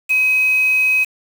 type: tone with quantisation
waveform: sine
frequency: 2534 Hz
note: D#7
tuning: 31 cents sharp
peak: -12 dBFS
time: 0.09-1.05 s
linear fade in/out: 20 ms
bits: 5
effects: none